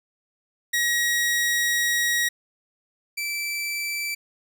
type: tone pair in turn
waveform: sawtooth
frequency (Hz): 1900 / 2327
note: A#6 / D7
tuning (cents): +33 / -17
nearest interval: major third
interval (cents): 350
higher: second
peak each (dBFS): -17 / -23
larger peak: first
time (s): 0.73-2.29 / 3.17-4.15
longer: first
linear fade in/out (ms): 10
effects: none